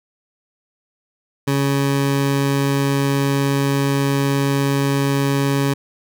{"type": "tone", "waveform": "20% pulse", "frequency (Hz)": 139.1, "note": "C#3", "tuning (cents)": 6, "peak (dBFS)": -11, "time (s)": [1.47, 5.74], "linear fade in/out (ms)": 10, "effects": []}